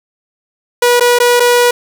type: tone with dropouts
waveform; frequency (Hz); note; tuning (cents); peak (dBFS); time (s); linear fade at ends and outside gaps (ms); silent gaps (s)
sawtooth; 485.2; B4; -31; -3; 0.82-1.71; 5; 0.998-1.007 / 1.188-1.2 / 1.398-1.402
effects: none